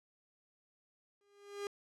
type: tone with exponential growth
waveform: 45% pulse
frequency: 405.1 Hz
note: G#4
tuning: 43 cents flat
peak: -36 dBFS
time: 1.21-1.67 s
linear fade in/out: 1 ms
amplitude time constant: 100 ms
effects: low-pass 9000 Hz 12 dB/octave